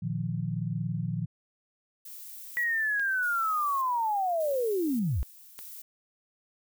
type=chord; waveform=sine; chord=Bb suspended fourth; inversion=none; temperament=equal with one note detuned; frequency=116.54 / 153.16 / 174.61 Hz; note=Bb2 / Eb3 / F3; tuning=0 / -27 / 0 cents; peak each=-33 dBFS; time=0.02-1.26 s; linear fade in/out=10 ms
type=noise with tremolo; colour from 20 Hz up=violet; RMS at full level=-44 dBFS; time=2.05-5.82 s; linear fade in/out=5 ms; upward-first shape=square; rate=0.85 Hz; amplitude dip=60%
type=linear sweep; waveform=sine; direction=down; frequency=1943 to 49.92 Hz; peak=-25 dBFS; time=2.57-5.23 s; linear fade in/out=0 ms
type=clicks; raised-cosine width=0.2 ms; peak=-28 / -26 dBFS; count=2; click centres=2.996 / 5.59 s
effects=none